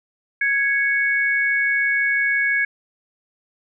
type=tone pair together; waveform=sine; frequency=1660.9 / 2217 Hz; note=G#6 / C#7; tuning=0 / 0 cents; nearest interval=perfect fourth; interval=500 cents; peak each=-19 / -20 dBFS; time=0.41-2.65 s; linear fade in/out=5 ms; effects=none